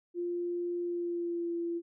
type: tone with pitch glide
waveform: sine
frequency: 349.2 to 340.4 Hz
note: F4 to F4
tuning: 0 to -44 cents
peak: -31 dBFS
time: 0.14-1.82 s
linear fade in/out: 50 ms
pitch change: -44 cents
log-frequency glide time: 0.81-1.55 s
effects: none